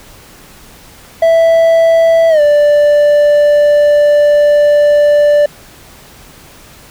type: tone with pitch glide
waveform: triangle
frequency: 659.3 to 587.4 Hz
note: E5 to D5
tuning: 0 to 0 cents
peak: -3 dBFS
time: 1.22-5.46 s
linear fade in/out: 5 ms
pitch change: -200 cents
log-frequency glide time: 2.29-2.41 s
effects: pink hiss -38 dBFS RMS until 6.9 s